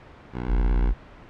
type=tone with vibrato; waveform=10% pulse; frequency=61.3 Hz; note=B1; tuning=12 cents flat; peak=-20 dBFS; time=0.32-0.93 s; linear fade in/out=50 ms; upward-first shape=square; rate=8.1 Hz; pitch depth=25 cents each way
type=tone; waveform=sine; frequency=44.51 Hz; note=F1; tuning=34 cents sharp; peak=-18 dBFS; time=0.48-0.94 s; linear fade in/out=20 ms
effects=pink hiss -46 dBFS RMS until 1.29 s + low-pass 2000 Hz 12 dB/octave